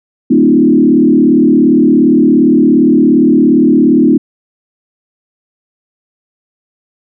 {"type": "tone with frequency modulation", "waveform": "sine", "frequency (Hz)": 277.2, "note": "C#4", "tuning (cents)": 0, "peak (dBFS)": -4, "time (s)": [0.3, 4.18], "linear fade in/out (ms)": 10, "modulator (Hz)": 37.3, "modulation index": 1.7, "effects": []}